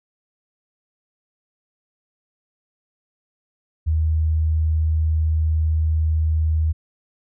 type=tone; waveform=sine; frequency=78.9 Hz; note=D#2; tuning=25 cents sharp; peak=-16 dBFS; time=3.86-6.73 s; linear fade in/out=20 ms; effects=none